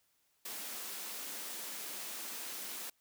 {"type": "high-pass noise", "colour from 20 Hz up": "white", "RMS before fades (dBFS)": -43, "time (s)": [0.45, 2.9], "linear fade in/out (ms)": 5, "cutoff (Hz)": 180, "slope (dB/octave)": 96, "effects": ["white hiss -75 dBFS RMS until 3 s"]}